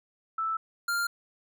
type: tone pair in turn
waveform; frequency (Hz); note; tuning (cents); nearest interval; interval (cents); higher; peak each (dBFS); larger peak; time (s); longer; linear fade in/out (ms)
sine / square; 1318.5 / 1396.9; E6 / F6; 0 / 0; minor second; 100; second; -27; neither; 0.38-0.57 / 0.88-1.07; neither; 5
effects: none